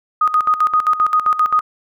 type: tone with tremolo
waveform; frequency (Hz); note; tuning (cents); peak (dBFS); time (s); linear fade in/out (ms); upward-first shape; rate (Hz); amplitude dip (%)
sine; 1244.5; D#6; 0; -10; 0.21-1.61; 5; square; 7.6; 75
effects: none